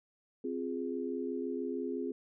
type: chord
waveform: sine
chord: F minor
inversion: second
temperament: equal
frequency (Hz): 261.6 / 349.2 / 415.3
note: C4 / F4 / Ab4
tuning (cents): 0 / 0 / 0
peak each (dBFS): -37 / -39 / -38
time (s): 0.44-2.12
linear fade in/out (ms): 5
effects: none